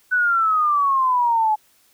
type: exponential sweep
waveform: sine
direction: down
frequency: 1506 to 846 Hz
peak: -15 dBFS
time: 0.11-1.56 s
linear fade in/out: 20 ms
effects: white hiss -58 dBFS RMS until 1.93 s